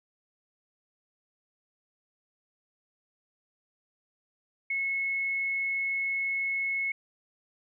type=tone; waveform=sine; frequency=2187 Hz; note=C#7; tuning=24 cents flat; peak=-27 dBFS; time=4.7-6.92 s; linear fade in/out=5 ms; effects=none